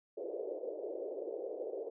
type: band-pass noise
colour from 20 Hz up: white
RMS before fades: -41 dBFS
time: 0.17-1.9 s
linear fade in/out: 10 ms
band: 370 to 560 Hz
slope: 48 dB/octave
effects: none